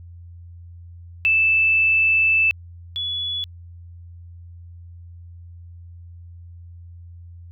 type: tone pair in turn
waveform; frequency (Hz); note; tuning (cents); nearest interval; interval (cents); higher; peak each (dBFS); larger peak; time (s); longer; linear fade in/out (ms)
sine; 2637 / 3407; E7 / G#7; 0 / +44; major third; 444; second; -14 / -23; first; 1.25-2.51 / 2.96-3.44; first; 0
effects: added 86 Hz sine -38 dBFS peak until 7.51 s